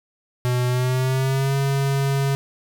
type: tone with pitch glide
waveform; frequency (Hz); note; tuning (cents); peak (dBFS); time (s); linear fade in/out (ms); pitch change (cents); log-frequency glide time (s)
square; 124.2 to 137.81; B2 to C#3; +10 to -10; -19; 0.45-2.35; 0; +180; 0.68-1.55
effects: 9-bit